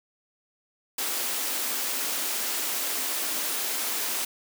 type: high-pass noise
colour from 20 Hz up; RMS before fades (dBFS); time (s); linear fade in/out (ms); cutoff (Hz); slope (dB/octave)
white; -29; 0.98-4.25; 5; 220; 48
effects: none